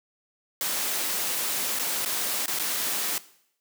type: noise with dropouts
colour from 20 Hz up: white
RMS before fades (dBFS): -28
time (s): 0.61-3.18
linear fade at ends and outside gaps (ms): 1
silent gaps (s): 1.789-1.795 / 2.049-2.059 / 2.459-2.48 / 2.588-2.596
effects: noise-tail reverb RT60 0.7 s tail -18 dB re dry + high-pass 200 Hz 12 dB/octave